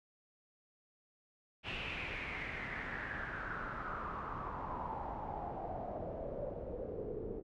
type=noise with low-pass filter sweep; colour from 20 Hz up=pink; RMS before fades=-42 dBFS; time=1.63-7.43 s; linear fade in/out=50 ms; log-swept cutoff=2800 to 410 Hz; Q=5.6; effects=none